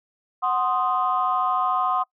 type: chord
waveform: sine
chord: C diminished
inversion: second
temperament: equal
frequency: 740 / 1046.5 / 1244.5 Hz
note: Gb5 / C6 / Eb6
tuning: 0 / 0 / 0 cents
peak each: -24 / -23 / -24 dBFS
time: 0.42-2.04 s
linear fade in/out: 20 ms
effects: noise-tail reverb RT60 0.1 s tail -24 dB re dry + tanh soft clip ceiling -11 dBFS